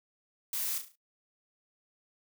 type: noise with echo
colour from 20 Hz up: blue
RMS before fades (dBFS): -34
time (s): 0.53-0.78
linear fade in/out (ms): 2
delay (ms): 35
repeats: 5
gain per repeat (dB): -7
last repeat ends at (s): 0.955
effects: noise-tail reverb RT60 0.1 s tail -18 dB re dry